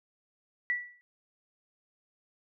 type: tone with exponential decay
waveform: sine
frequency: 1954 Hz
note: B6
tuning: 19 cents flat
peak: -24 dBFS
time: 0.7-1.01 s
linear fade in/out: 0 ms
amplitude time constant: 67 ms
effects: none